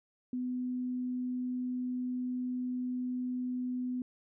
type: tone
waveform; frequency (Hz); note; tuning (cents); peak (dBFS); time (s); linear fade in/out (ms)
sine; 250.6; B3; +25; -32; 0.33-4.02; 2
effects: none